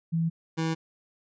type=tone pair in turn; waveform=sine / 25% pulse; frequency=164.81 / 161.89 Hz; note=E3 / E3; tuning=0 / -31 cents; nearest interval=unison; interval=31 cents; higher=first; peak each=-23 / -22 dBFS; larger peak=second; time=0.12-0.3 / 0.57-0.75 s; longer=neither; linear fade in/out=20 ms; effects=resampled to 16000 Hz